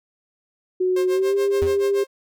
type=tone with pitch glide; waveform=sine; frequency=368.3 to 399.3 Hz; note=F#4 to G4; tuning=-8 to +32 cents; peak=-17 dBFS; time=0.8-2.04 s; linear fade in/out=10 ms; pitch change=+140 cents; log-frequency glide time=1.09-1.36 s
type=tone with tremolo; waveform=sawtooth; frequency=531 Hz; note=C5; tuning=25 cents sharp; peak=-23 dBFS; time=0.96-2.07 s; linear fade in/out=5 ms; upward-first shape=sine; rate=7 Hz; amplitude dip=95%
type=tone with exponential decay; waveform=square; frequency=85 Hz; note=F2; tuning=46 cents flat; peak=-21 dBFS; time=1.62-1.84 s; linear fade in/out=0 ms; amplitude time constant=46 ms
effects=none